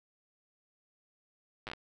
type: slowing click train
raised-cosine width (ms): 0.3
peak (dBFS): -24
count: 6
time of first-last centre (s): 1.67-1.734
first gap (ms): 8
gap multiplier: 1.24
effects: none